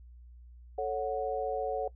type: chord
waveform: sine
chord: F# minor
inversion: first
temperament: equal with one note detuned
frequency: 440 / 554.4 / 735.3 Hz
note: A4 / C#5 / F#5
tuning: 0 / 0 / -11 cents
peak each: -34 dBFS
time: 0.78-1.88 s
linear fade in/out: 5 ms
effects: noise-tail reverb RT60 0.1 s tail -20 dB re dry + added 60 Hz sine -49 dBFS peak until 1.95 s